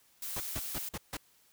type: noise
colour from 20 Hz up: blue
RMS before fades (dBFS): -39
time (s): 0.22-0.89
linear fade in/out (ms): 5
type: noise bursts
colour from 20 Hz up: pink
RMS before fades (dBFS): -38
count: 5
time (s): 0.36-1.17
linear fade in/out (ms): 5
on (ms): 42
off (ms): 150
type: click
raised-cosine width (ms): 5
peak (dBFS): -31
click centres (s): 0.565
effects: white hiss -66 dBFS RMS until 1.52 s